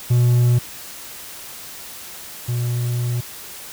triangle tone pair in turn, 121.6 / 121.1 Hz, B2 / B2, -26 / -34 cents, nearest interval unison, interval 8 cents, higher first, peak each -10 / -17 dBFS, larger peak first, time 0.1-0.59 / 2.48-3.21 s, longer second, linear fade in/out 10 ms, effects white hiss -36 dBFS RMS until 3.72 s

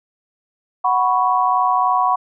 sine chord, F# suspended fourth, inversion none, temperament just, 740 / 986.7 / 1110 Hz, F#5 / B5 / C#6, 0 / -2 / +2 cents, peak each -18 dBFS, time 0.84-2.16 s, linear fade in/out 10 ms, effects none

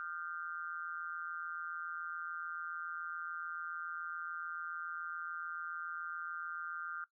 sine tone with amplitude modulation, 1388 Hz, F6, 11 cents flat, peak -35 dBFS, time 0-7.04 s, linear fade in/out 0 ms, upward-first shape sine, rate 167 Hz, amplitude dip 100%, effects noise-tail reverb RT60 0.1 s tail -17 dB re dry

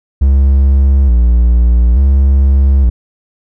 triangle tone with vibrato, 63.5 Hz, B1, 49 cents sharp, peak -3 dBFS, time 0.21-2.9 s, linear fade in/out 10 ms, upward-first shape square, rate 0.57 Hz, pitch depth 120 cents each way, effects none

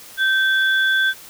sine tone pair together, 1556 / 3438 Hz, G6 / A7, -13 / -41 cents, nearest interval octave + major second, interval 1372 cents, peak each -15 / -23 dBFS, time 0.17-1.14 s, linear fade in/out 50 ms, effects white hiss -41 dBFS RMS until 1.29 s

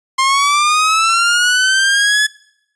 sawtooth linear sweep, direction up, 1052 to 1717 Hz, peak -7 dBFS, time 0.18-2.27 s, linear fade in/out 10 ms, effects noise-tail reverb RT60 0.8 s tail -24 dB re dry + resampled to 22050 Hz

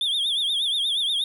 triangle tone with vibrato, 3446 Hz, A7, 37 cents flat, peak -20 dBFS, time 0.01-1.24 s, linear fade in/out 2 ms, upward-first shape triangle, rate 8.4 Hz, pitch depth 150 cents each way, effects none

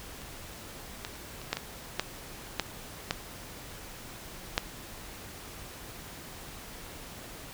clicks, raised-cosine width 0.2 ms, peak -27 / -17 / -30 / -27 / -10 / -15 / -9 / -9 / -10 / -7 dBFS, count 10, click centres 0.218 / 1.049 / 1.155 / 1.416 / 1.53 / 1.57 / 1.996 / 2.597 / 3.109 / 4.579 s, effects pink hiss -45 dBFS RMS until 7.53 s

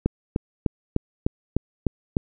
click train, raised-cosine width 3 ms, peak -7 dBFS, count 8, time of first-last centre 0.06-2.168 s, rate 3.32 Hz, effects none

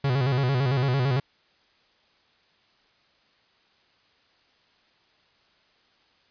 45% pulse tone with vibrato, 131.8 Hz, C3, 13 cents sharp, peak -21 dBFS, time 0.04-1.2 s, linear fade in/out 5 ms, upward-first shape square, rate 8.9 Hz, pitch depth 97 cents each way, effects white hiss -63 dBFS RMS until 6.3 s + resampled to 11025 Hz

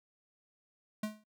square tone with exponential decay, 213.7 Hz, G#3, 50 cents sharp, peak -32 dBFS, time 1.03-1.24 s, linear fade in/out 5 ms, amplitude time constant 45 ms, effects noise-tail reverb RT60 0.1 s tail -23 dB re dry

